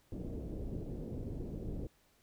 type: low-pass noise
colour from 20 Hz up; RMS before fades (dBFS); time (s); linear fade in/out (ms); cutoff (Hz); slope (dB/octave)
pink; -41; 0.12-1.87; 2; 460; 24
effects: pink hiss -70 dBFS RMS until 2.22 s